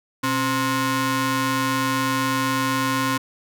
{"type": "ring-modulated tone", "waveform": "sawtooth", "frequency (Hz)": 392, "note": "G4", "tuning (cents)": 0, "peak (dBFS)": -13, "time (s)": [0.23, 3.18], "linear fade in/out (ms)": 10, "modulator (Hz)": 660, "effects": []}